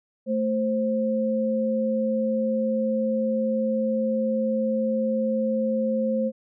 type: tone pair together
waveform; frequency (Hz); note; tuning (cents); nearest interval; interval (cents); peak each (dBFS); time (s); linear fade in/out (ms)
sine; 221.4 / 526.6; A3 / C5; +11 / +11; octave + minor third; 1500; -24; 0.26-6.32; 50
effects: none